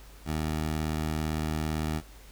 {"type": "tone", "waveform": "15% pulse", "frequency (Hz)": 77.78, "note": "D#2", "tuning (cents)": 0, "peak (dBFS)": -22, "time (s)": [0.25, 2.02], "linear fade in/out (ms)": 50, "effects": ["added 50 Hz sine -48 dBFS peak until 2.31 s", "pink hiss -54 dBFS RMS until 2.31 s"]}